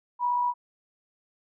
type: tone with amplitude modulation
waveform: sine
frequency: 975 Hz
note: B5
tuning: 23 cents flat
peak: -21 dBFS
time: 0.19-0.54 s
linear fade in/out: 50 ms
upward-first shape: sine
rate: 55.9 Hz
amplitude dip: 35%
effects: none